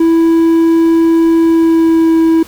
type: tone with pitch glide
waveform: triangle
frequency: 329.6 to 326 Hz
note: E4 to E4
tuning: 0 to -19 cents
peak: -4 dBFS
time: 0-2.43 s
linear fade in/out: 5 ms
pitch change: -19 cents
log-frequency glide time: 1.4-2.16 s
effects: pink hiss -36 dBFS RMS until 2.47 s